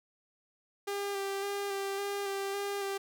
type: tone with vibrato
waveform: sawtooth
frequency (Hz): 397.7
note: G4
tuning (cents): +25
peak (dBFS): -29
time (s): 0.87-2.98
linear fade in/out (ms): 10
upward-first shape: square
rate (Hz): 1.8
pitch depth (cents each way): 18
effects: none